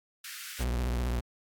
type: high-pass noise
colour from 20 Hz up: pink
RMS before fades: -42 dBFS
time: 0.24-0.64 s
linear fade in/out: 5 ms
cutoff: 1400 Hz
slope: 48 dB/octave
type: tone with vibrato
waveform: 40% pulse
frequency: 60.8 Hz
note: B1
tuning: 26 cents flat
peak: -27 dBFS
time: 0.59-1.21 s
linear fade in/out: 20 ms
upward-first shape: triangle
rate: 15 Hz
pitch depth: 130 cents each way
effects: AAC 64 kbps